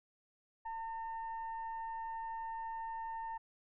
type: tone with frequency modulation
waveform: sine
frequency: 903 Hz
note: A5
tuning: 45 cents sharp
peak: -39 dBFS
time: 0.65-3.38 s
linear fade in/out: 10 ms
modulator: 917 Hz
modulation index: 0.39
effects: none